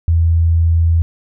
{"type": "tone", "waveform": "sine", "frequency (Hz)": 83, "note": "E2", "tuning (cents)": 12, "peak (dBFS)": -9, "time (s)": [0.08, 1.02], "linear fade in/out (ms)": 0, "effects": []}